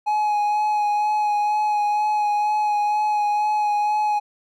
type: tone with vibrato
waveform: triangle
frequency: 839 Hz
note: G#5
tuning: 17 cents sharp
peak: -16 dBFS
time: 0.06-4.2 s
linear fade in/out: 20 ms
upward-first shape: sine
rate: 2.1 Hz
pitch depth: 18 cents each way
effects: none